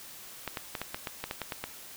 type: clicks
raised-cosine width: 0.3 ms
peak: -17 dBFS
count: 11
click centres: 0.477 / 0.572 / 0.752 / 0.816 / 0.945 / 1.072 / 1.24 / 1.311 / 1.417 / 1.522 / 1.64 s
effects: white hiss -47 dBFS RMS until 1.96 s